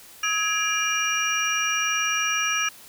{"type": "tone cluster", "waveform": "sine", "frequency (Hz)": [1279, 1663, 2383, 2837, 5740], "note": ["D#6", "G#6", "D7", "F7", "F8"], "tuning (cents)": [47, 2, 25, 27, 47], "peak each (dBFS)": -28, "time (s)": [0.23, 2.69], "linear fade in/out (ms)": 5, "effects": ["white hiss -47 dBFS RMS until 2.88 s"]}